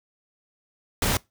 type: noise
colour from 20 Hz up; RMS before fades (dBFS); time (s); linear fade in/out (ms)
pink; -23; 1.02-1.17; 2
effects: noise-tail reverb RT60 0.2 s tail -22 dB re dry